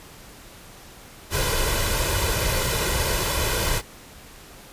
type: noise with comb filter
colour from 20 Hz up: pink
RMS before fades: -23 dBFS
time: 1.3-3.82 s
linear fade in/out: 50 ms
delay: 2 ms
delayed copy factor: +0.65
effects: pink hiss -45 dBFS RMS until 4.72 s + resampled to 32000 Hz